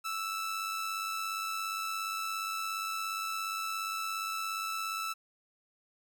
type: tone with amplitude modulation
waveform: sawtooth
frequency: 1319 Hz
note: E6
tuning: 1 cent sharp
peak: -28 dBFS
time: 0.04-5.14 s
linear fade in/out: 20 ms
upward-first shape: sine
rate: 97.2 Hz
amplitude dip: 40%
effects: none